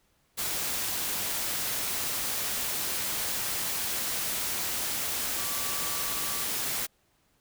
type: tone in noise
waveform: sine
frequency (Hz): 1155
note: D6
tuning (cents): -29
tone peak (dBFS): -42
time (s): 5.36-6.45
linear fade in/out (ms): 20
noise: white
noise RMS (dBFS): -31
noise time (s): 0.37-6.87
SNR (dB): -14
effects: pink hiss -69 dBFS RMS until 7.4 s

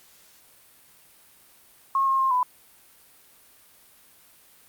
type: tone with pitch steps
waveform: sine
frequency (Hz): 1083 / 1072 / 1063 / 999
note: C#6 / C6 / C6 / B5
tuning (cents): -41 / +42 / +27 / +20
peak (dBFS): -19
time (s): 1.95-2.43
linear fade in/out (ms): 2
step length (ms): 120
effects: white hiss -55 dBFS RMS until 4.68 s + Opus 48 kbps

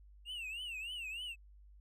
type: tone with vibrato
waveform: triangle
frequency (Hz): 2750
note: F7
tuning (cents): -27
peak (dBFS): -39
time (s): 0.25-1.36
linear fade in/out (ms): 50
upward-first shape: triangle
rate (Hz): 3.3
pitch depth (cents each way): 190
effects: added 50 Hz sine -56 dBFS peak until 1.8 s

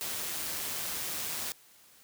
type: noise with amplitude modulation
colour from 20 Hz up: white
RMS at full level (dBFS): -34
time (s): 0.01-1.52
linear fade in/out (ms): 0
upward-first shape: sine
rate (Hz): 156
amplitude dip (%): 35
effects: white hiss -59 dBFS RMS until 2.03 s + high-pass 60 Hz 12 dB/octave

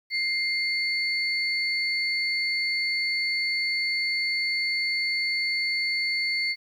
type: tone pair together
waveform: sine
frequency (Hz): 2100 / 4450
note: C7 / C#8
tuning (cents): +6 / +6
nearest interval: octave + minor second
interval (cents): 1300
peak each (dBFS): -25 / -27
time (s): 0.1-6.56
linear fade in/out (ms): 50
effects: tanh soft clip ceiling -16 dBFS + 10-bit

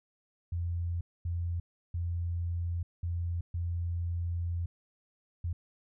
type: tone bursts at uneven times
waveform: sine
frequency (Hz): 86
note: F2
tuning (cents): -26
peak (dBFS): -30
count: 6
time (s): 0.52-1.01 / 1.25-1.6 / 1.94-2.83 / 3.03-3.41 / 3.54-4.66 / 5.44-5.53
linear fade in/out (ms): 5
effects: none

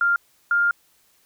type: tone pair in turn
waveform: sine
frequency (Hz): 1396.9 / 1404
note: F6 / F6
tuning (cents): 0 / +9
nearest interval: unison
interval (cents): 9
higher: second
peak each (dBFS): -16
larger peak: neither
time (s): 0.01-0.16 / 0.51-0.71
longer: second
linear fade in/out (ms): 2
effects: white hiss -61 dBFS RMS until 1.25 s

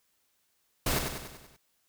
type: noise with echo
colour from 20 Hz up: pink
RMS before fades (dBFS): -28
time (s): 0.86-0.99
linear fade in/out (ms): 5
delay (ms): 96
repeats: 6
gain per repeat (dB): -5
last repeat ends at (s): 1.566
effects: white hiss -73 dBFS RMS until 1.88 s

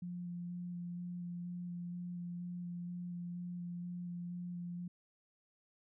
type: tone with vibrato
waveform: sine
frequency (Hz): 175.6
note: F3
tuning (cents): +10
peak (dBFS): -40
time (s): 0.02-4.88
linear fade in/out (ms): 5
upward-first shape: square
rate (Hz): 2.1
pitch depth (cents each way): 10
effects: none

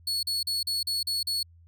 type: tone bursts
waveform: 40% pulse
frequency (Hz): 4388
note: C#8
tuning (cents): -18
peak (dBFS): -25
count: 7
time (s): 0.07-1.43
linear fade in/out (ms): 5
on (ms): 160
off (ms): 40
effects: added 84 Hz sine -52 dBFS peak until 1.67 s

